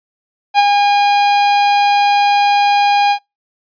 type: tone with ADSR envelope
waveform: 45% pulse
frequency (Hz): 814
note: G#5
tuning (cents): -35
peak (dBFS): -5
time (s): 0.54-3.19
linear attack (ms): 48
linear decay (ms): 28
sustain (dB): -4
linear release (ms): 79
effects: noise-tail reverb RT60 0.2 s tail -26 dB re dry + resampled to 11025 Hz